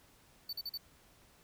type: tone bursts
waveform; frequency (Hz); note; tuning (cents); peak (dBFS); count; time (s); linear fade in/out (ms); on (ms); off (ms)
square; 4524; C#8; +34; -38; 4; 0.49-0.776; 5; 40; 42
effects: pink hiss -64 dBFS RMS until 1.43 s